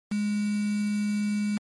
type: tone with quantisation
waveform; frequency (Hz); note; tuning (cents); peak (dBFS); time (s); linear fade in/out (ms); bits
sine; 207.7; G#3; 0; -24; 0.11-1.58; 10; 6
effects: MP3 48 kbps